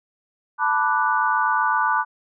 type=chord; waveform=sine; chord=B minor seventh; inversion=third; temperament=equal; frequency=880 / 987.8 / 1174.7 / 1480 Hz; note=A5 / B5 / D6 / F#6; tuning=0 / 0 / 0 / 0 cents; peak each=-23 dBFS; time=0.58-2.05 s; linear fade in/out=50 ms; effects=none